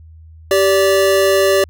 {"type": "tone pair together", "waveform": "square", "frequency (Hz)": [390, 578.6], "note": ["G4", "D5"], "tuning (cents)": [-9, -26], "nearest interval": "perfect fifth", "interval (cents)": 683, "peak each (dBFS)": -14, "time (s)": [0.51, 1.64], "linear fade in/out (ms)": 2, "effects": ["added 80 Hz sine -37 dBFS peak until 1.69 s"]}